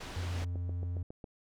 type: low-pass noise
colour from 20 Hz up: pink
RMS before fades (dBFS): -44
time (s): 0-0.45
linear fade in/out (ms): 10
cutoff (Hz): 5400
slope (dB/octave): 12
type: tone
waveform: triangle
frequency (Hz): 88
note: F2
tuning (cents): +14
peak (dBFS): -31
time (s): 0.16-1.03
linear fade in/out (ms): 5
type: click train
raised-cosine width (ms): 2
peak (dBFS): -31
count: 7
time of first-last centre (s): 0.42-1.242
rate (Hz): 7.3
effects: none